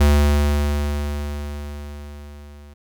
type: tone with level ramp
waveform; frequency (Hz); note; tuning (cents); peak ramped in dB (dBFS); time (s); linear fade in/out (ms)
square; 72.9; D2; -12; -11 to -41; 0-2.74; 10
effects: none